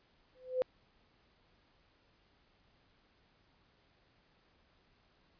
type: tone with exponential growth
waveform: sine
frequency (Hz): 510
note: C5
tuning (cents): -44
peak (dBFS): -25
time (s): 0.35-0.62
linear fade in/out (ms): 0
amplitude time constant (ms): 58
effects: pink hiss -70 dBFS RMS until 5.39 s + resampled to 11025 Hz